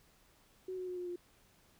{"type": "tone with pitch steps", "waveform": "sine", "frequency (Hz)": [372.4, 367.3, 362.2, 357.2, 352.3], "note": ["F#4", "F#4", "F#4", "F4", "F4"], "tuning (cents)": [11, -13, -37, 39, 15], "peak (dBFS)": -38, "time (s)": [0.68, 1.16], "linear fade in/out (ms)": 5, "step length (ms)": 96, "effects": ["pink hiss -67 dBFS RMS until 1.79 s"]}